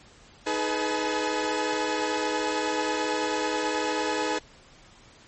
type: tone cluster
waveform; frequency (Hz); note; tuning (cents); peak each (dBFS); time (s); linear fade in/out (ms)
sawtooth; 313.8 / 422.9 / 496.5 / 855; D#4 / G#4 / B4 / A5; +15 / +31 / +9 / -50; -27; 0.46-4.39; 10
effects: pink hiss -53 dBFS RMS until 5.27 s + MP3 32 kbps